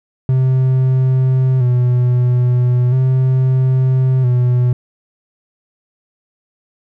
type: tone with vibrato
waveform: triangle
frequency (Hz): 126.9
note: B2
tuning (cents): +47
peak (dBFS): -8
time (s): 0.29-4.73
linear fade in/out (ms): 2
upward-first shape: square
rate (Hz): 0.38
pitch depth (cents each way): 44
effects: none